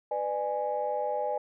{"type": "chord", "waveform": "sine", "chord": "G# diminished", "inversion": "first", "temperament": "just", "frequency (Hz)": [498.4, 598, 830.6], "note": ["B4", "D5", "G#5"], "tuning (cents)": [16, 31, 0], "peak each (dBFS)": [-33, -31, -31], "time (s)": [0.11, 1.38], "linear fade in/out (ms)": 5, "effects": ["tanh soft clip ceiling -19 dBFS"]}